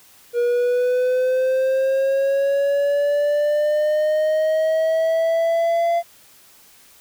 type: linear sweep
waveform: triangle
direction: up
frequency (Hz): 477 to 685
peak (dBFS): -14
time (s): 0.33-6.03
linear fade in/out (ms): 50
effects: white hiss -50 dBFS RMS until 7 s

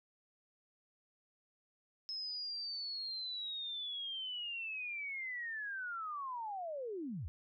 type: linear sweep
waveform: sine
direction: down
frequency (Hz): 5190 to 61.7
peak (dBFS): -39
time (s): 2.09-7.28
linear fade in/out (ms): 0
effects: none

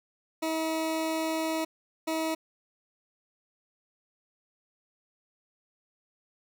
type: tone bursts at uneven times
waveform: 20% pulse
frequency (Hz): 320.4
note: E4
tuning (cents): -49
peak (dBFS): -23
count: 2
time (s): 0.42-1.65 / 2.07-2.35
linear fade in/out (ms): 10
effects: none

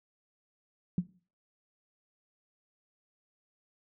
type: tone with exponential decay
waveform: sine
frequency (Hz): 179.2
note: F3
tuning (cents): +45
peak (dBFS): -22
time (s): 0.98-1.09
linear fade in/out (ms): 2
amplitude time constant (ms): 23
effects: noise-tail reverb RT60 0.4 s tail -19 dB re dry

